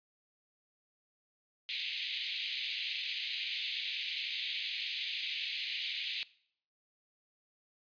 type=band-pass noise; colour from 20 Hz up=white; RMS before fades=-38 dBFS; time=1.69-6.23 s; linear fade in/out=0 ms; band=2200 to 4200 Hz; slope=48 dB/octave; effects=noise-tail reverb RT60 0.6 s tail -21 dB re dry + resampled to 11025 Hz